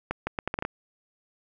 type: accelerating click train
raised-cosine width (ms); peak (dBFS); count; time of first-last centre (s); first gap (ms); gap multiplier
0.5; -13; 8; 0.11-0.651; 160; 0.74
effects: none